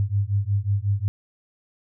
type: beating tone pair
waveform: sine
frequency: 98 / 103.5 Hz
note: G2 / G#2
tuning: 0 / -5 cents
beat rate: 5.5 Hz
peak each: -23 dBFS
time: 0-1.08 s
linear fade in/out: 0 ms
effects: none